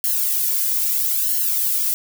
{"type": "noise with flanger", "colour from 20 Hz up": "violet", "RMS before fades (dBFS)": -20, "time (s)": [0.04, 1.94], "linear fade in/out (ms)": 0, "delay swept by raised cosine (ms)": [0.82, 2.22], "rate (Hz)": 0.77, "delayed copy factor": -0.85, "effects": []}